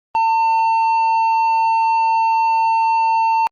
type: tone with tanh clipping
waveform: sine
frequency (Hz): 901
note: A5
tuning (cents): +41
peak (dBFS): -14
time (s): 0.15-3.47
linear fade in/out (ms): 0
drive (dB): 6
effects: Opus 24 kbps